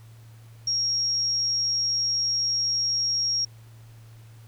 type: tone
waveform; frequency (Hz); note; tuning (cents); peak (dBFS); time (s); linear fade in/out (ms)
sine; 5588; F8; 0; -22; 0.67-3.45; 5
effects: added 113 Hz sine -45 dBFS peak until 4.47 s + pink hiss -58 dBFS RMS until 4.47 s